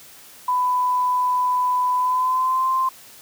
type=tone with pitch glide; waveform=sine; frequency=998 to 1044.6 Hz; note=B5 to C6; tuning=+18 to -3 cents; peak=-17 dBFS; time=0.48-2.89 s; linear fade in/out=5 ms; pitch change=+79 cents; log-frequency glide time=1.95-2.7 s; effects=white hiss -45 dBFS RMS until 3.21 s + high-pass 60 Hz 12 dB/octave